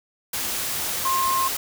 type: tone in noise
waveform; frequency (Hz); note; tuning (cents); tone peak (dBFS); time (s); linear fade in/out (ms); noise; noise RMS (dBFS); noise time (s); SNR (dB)
sine; 1061; C6; +24; -20; 1.05-1.48; 5; white; -27; 0.33-1.57; +4
effects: none